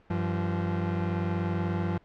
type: tone pair together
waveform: 30% pulse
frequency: 96.4 / 172.2 Hz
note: G2 / F3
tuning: -28 / -24 cents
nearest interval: minor seventh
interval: 1004 cents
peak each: -27 dBFS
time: 0.1-1.98 s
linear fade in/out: 5 ms
effects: pink hiss -60 dBFS RMS until 2.04 s + low-pass 2000 Hz 12 dB/octave